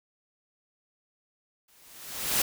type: noise with exponential growth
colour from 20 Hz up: white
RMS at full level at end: -23 dBFS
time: 1.68-2.42 s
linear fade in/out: 5 ms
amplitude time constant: 160 ms
effects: none